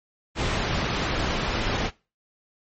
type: low-pass noise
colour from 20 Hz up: pink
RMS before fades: -26 dBFS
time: 0.35-1.91 s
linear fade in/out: 50 ms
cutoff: 4300 Hz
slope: 12 dB/octave
effects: noise-tail reverb RT60 0.3 s tail -21 dB re dry + MP3 32 kbps